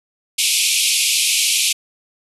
pink band-pass noise, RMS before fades -17 dBFS, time 0.38-1.73 s, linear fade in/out 10 ms, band 2300 to 12000 Hz, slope 96 dB/octave, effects none

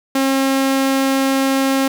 sawtooth tone, 269.3 Hz, C#4, 50 cents flat, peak -10 dBFS, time 0.15-1.88 s, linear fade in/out 5 ms, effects 8-bit

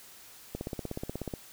click train, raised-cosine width 2 ms, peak -21 dBFS, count 14, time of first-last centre 0.55-1.338 s, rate 16.5 Hz, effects white hiss -52 dBFS RMS until 1.52 s

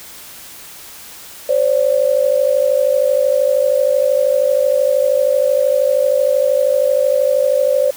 sine tone pair together, 523.3 / 576.2 Hz, C5 / D5, 0 / -33 cents, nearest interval major second, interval 167 cents, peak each -14 dBFS, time 1.49-7.91 s, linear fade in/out 5 ms, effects white hiss -36 dBFS RMS until 7.96 s

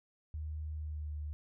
sine tone with pitch glide, 76.9 to 75.06 Hz, D#2 to D2, -20 to +38 cents, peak -37 dBFS, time 0.34-1.33 s, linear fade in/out 0 ms, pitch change -42 cents, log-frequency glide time 0.76-1.13 s, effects none

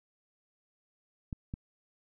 clicks, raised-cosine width 5 ms, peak -24 dBFS, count 2, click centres 1.328 / 1.539 s, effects none

